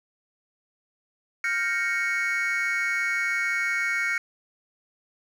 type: chord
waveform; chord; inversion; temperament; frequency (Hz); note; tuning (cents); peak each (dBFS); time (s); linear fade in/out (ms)
triangle; G half-diminished seventh; third; equal; 1396.9 / 1568 / 1864.7 / 2217; F6 / G6 / Bb6 / Db7; 0 / 0 / 0 / 0; -28 / -30 / -27 / -24; 1.44-4.18; 2
effects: tanh soft clip ceiling -16 dBFS